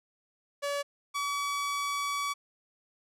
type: tone pair in turn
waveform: sawtooth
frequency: 570 / 1140 Hz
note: C#5 / C#6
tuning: +48 / +48 cents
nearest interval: octave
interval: 1200 cents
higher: second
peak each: -26 dBFS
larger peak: neither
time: 0.62-0.83 / 1.14-2.34 s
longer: second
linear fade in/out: 20 ms
effects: low-pass 11000 Hz 12 dB/octave